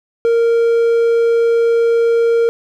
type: tone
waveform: triangle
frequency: 463.9 Hz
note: A#4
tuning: 8 cents flat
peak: -8 dBFS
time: 0.25-2.49 s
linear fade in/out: 0 ms
effects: none